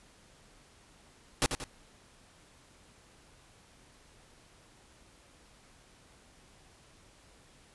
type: noise with echo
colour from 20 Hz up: pink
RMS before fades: -26 dBFS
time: 1.42-1.46 s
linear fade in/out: 0 ms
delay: 90 ms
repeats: 2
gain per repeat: -7 dB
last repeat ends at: 1.64 s
effects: pink hiss -60 dBFS RMS until 7.74 s + resampled to 24000 Hz